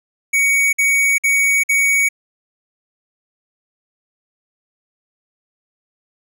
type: tone bursts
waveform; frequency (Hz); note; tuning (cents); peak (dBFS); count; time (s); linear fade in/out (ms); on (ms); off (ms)
square; 2243; C#7; +20; -13; 4; 0.33-2.089; 10; 400; 53
effects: none